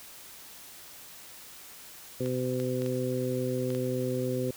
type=harmonic tone; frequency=127.1 Hz; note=C3; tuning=50 cents flat; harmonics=1 / 2 / 3 / 4; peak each=-33 / -33 / -33 / -33 dBFS; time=2.2-4.51 s; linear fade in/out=5 ms
type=clicks; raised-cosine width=0.2 ms; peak=-25 dBFS; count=6; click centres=2.26 / 2.6 / 2.82 / 2.862 / 3.704 / 3.749 s
effects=white hiss -48 dBFS RMS until 4.56 s